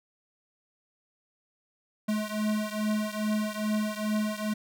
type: beating tone pair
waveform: square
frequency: 212.3 / 214.7 Hz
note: G#3 / A3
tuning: +38 / -42 cents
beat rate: 2.4 Hz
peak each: -30 / -32 dBFS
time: 2.08-4.54 s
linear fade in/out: 10 ms
effects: none